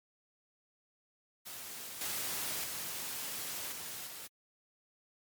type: noise with level steps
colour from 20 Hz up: white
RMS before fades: -45 / -37 / -40 / -43 / -46 dBFS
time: 1.45-4.28 s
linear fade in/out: 20 ms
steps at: 2.01 / 2.64 / 3.72 / 4.07 s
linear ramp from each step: 2 ms
effects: high-pass 80 Hz 12 dB/octave + MP3 96 kbps